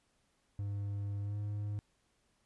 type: tone with pitch glide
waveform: triangle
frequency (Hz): 101 to 103.42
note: G#2 to G#2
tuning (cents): -48 to -7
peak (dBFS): -33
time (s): 0.59-1.79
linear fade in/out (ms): 0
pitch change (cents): +41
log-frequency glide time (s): 1.22-1.37
effects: pink hiss -75 dBFS RMS until 2.45 s + resampled to 24000 Hz